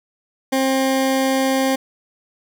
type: tone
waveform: 20% pulse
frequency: 265.7 Hz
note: C4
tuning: 27 cents sharp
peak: -11 dBFS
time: 0.52-1.76 s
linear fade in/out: 10 ms
effects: none